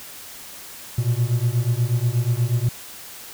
triangle beating tone pair, 115.9 / 124.2 Hz, A#2 / B2, -10 / +10 cents, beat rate 8.3 Hz, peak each -19 dBFS, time 0.98-2.69 s, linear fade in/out 5 ms, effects white hiss -39 dBFS RMS until 3.33 s

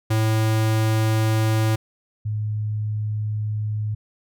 square / sine tone pair in turn, 110 / 106.56 Hz, A2 / G#2, 0 / +45 cents, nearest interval minor second, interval 55 cents, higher first, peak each -18 / -22 dBFS, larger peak first, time 0.1-1.76 / 2.25-3.95 s, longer second, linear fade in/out 10 ms, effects none

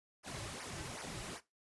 pink noise with flanger, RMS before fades -45 dBFS, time 0.23-1.41 s, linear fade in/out 50 ms, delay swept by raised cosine 0.25 to 4.35 ms, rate 2.6 Hz, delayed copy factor -0.9, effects noise-tail reverb RT60 0.2 s tail -17 dB re dry + resampled to 24000 Hz

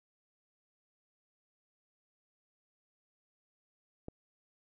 click, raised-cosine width 2 ms, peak -28 dBFS, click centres 4.084 s, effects none

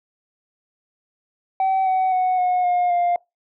sine tone with pitch steps, 765 / 751.9 / 738.9 / 726.2 / 713.8 / 701.5 Hz, G5 / F#5 / F#5 / F#5 / F5 / F5, -42 / +28 / -3 / -33 / +38 / +8 cents, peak -14 dBFS, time 1.6-3.16 s, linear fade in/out 2 ms, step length 260 ms, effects noise-tail reverb RT60 0.2 s tail -25 dB re dry + tanh soft clip ceiling -15 dBFS

